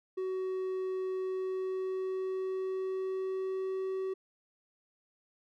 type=tone with pitch glide; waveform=triangle; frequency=375 to 380 Hz; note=F#4 to F#4; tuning=+23 to +46 cents; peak=-30 dBFS; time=0.17-4.14 s; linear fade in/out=10 ms; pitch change=+23 cents; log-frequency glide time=1.13-3.89 s; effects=none